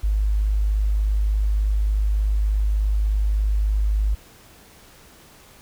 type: tone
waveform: sine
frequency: 51.7 Hz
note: G#1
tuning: 7 cents flat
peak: -17 dBFS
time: 0.03-4.15 s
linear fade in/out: 10 ms
effects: pink hiss -49 dBFS RMS until 5.61 s